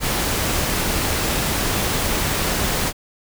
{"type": "noise", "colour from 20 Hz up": "pink", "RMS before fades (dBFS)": -21, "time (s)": [0, 2.93], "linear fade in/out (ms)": 50, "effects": []}